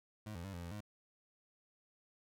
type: tone with pitch steps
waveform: 25% pulse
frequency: 106.7 / 85.4 / 97.7 / 86.6 / 85.6 / 104.7 Hz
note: G#2 / F2 / G2 / F2 / F2 / G#2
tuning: +47 / -38 / -5 / -14 / -34 / +15 cents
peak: -40 dBFS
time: 0.26-0.806 s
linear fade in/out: 5 ms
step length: 91 ms
effects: none